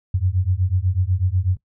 sine beating tone pair, 88.4 / 96.5 Hz, F2 / G2, +22 / -27 cents, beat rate 8.1 Hz, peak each -20 dBFS, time 0.14-1.57 s, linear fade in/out 5 ms, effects noise-tail reverb RT60 0.1 s tail -21 dB re dry

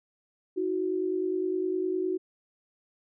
sine tone pair together, 320.2 / 370 Hz, D#4 / F#4, +50 / 0 cents, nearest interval minor third, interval 250 cents, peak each -32 / -27 dBFS, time 0.56-2.18 s, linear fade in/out 20 ms, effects none

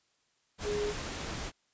sine tone in noise, 415.3 Hz, G#4, in tune, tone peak -30 dBFS, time 0.63-0.94 s, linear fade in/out 50 ms, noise pink, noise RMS -38 dBFS, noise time 0.58-1.52 s, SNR +5 dB, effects white hiss -73 dBFS RMS until 1.73 s + resampled to 16000 Hz

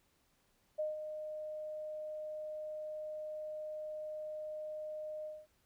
sine tone with ADSR envelope, 614 Hz, D#5, 23 cents flat, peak -32 dBFS, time 0.78-5.47 s, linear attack 17 ms, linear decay 160 ms, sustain -8 dB, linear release 220 ms, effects pink hiss -74 dBFS RMS until 5.65 s

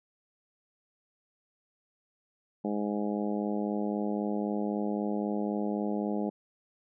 harmonic tone, 103.83 Hz, G#2, in tune, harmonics 2 / 3 / 4 / 5 / 6 / 7 / 8, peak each -31 / -35 / -37 / -39 / -41 / -42 / -43 dBFS, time 2.64-6.3 s, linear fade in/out 10 ms, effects none

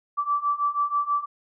sine beating tone pair, 1158 / 1164.2 Hz, D6 / D6, -25 / -15 cents, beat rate 6.2 Hz, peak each -26 / -24 dBFS, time 0.17-1.26 s, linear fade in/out 20 ms, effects none

